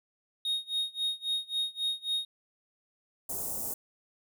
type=tone with tremolo; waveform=triangle; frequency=3729 Hz; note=A#7; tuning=in tune; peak=-25 dBFS; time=0.45-2.25 s; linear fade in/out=2 ms; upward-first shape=sine; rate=3.7 Hz; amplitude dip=95%
type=band-stop noise; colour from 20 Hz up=white; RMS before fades=-35 dBFS; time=3.29-3.74 s; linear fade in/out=5 ms; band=860 to 7400 Hz; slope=24 dB/octave
effects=none